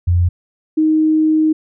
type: tone pair in turn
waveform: sine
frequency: 87.7 / 312.5 Hz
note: F2 / D#4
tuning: +8 / +8 cents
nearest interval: octave + minor seventh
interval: 2200 cents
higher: second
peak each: -10 dBFS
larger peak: neither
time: 0.07-0.29 / 0.77-1.53 s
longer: second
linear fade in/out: 10 ms
effects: none